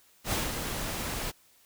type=noise with ADSR envelope; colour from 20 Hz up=pink; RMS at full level=-28 dBFS; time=0.24-1.32 s; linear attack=82 ms; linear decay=180 ms; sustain=-6 dB; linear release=26 ms; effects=white hiss -62 dBFS RMS until 1.65 s